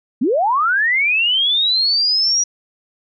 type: linear sweep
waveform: sine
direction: up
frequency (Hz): 207.7 to 5800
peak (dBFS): -13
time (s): 0.21-2.44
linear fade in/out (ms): 10
effects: none